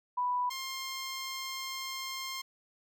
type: tone pair in turn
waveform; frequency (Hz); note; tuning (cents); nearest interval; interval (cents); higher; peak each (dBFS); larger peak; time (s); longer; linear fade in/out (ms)
sine / 10% pulse; 987.8 / 1061.1; B5 / C6; 0 / +24; minor second; 124; second; -28; neither; 0.17-0.5 / 0.5-2.42; second; 10
effects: none